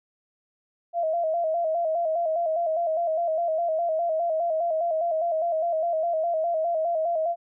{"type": "tone with vibrato", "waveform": "sine", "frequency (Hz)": 660, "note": "E5", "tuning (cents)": 2, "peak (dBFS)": -22, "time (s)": [0.93, 7.36], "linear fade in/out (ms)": 50, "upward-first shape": "square", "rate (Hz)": 4.9, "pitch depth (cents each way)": 68, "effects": []}